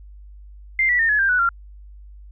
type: tone with pitch steps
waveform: sine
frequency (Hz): 2093 / 1952.8 / 1822.1 / 1700 / 1586.2 / 1480 / 1380.9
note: C7 / B6 / A#6 / G#6 / G6 / F#6 / F6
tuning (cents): 0 / -20 / -40 / +40 / +20 / 0 / -20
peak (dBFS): -15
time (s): 0.79-1.49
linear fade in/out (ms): 2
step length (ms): 100
effects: added 50 Hz sine -39 dBFS peak until 2.31 s